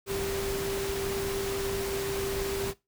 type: tone in noise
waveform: sine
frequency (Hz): 393.1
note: G4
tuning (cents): +5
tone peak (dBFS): -31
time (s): 0.06-2.74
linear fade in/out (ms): 50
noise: pink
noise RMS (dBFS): -35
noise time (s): 0.06-2.74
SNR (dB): +1
effects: noise-tail reverb RT60 0.2 s tail -18 dB re dry